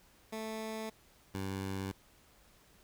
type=tone pair in turn; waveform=15% pulse; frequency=220 / 96.4 Hz; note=A3 / G2; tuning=0 / -28 cents; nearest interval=octave + major second; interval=1428 cents; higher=first; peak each=-32 / -30 dBFS; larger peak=second; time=0.32-0.9 / 1.34-1.92 s; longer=neither; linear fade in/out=10 ms; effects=pink hiss -64 dBFS RMS until 2.83 s